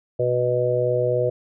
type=harmonic tone; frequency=123.47 Hz; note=B2; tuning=in tune; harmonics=1 / 3 / 4 / 5; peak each=-26 / -26 / -21 / -24 dBFS; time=0.19-1.3 s; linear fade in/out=10 ms; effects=none